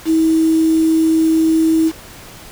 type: tone with quantisation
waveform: sine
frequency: 321.4 Hz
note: E4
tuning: 44 cents flat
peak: -10 dBFS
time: 0.05-1.92 s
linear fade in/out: 50 ms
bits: 5
effects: pink hiss -37 dBFS RMS until 2.51 s